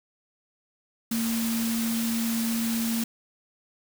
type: tone in noise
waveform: sine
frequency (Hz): 228.8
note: A#3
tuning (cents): -32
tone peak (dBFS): -25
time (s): 1.11-3.04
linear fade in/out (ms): 5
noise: white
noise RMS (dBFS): -33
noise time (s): 1.11-3.04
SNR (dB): +5
effects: none